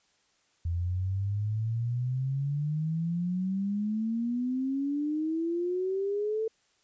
sine exponential sweep, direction up, 83.6 to 447.6 Hz, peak -27 dBFS, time 0.65-6.48 s, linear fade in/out 5 ms, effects white hiss -69 dBFS RMS until 6.83 s + resampled to 16000 Hz

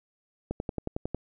click train, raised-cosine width 2 ms, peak -17 dBFS, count 8, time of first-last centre 0.51-1.146 s, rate 11 Hz, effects none

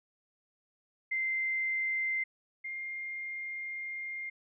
sine tone pair in turn, 2083 / 2115 Hz, C7 / C7, -8 / +18 cents, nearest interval unison, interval 26 cents, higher second, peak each -29 / -36 dBFS, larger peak first, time 1.11-2.24 / 2.64-4.3 s, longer second, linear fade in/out 10 ms, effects none

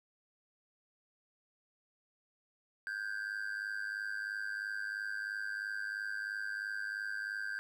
triangle tone with amplitude modulation, 1571 Hz, G6, 3 cents sharp, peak -31 dBFS, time 2.87-7.59 s, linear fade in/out 0 ms, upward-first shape sine, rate 103 Hz, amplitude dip 85%, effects 12-bit

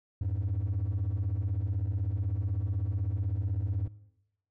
triangle beating tone pair, 87.7 / 103.7 Hz, F2 / G#2, +8 / -2 cents, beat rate 16 Hz, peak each -28 dBFS, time 0.21-3.88 s, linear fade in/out 5 ms, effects noise-tail reverb RT60 0.9 s tail -20 dB re dry + tanh soft clip ceiling -24 dBFS

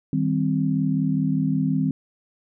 sine chord, C minor, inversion first, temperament just, 156.98 / 196.22 / 261.6 Hz, Eb3 / G3 / C4, +16 / +2 / 0 cents, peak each -23 / -25 / -23 dBFS, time 0.13-1.91 s, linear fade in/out 2 ms, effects none

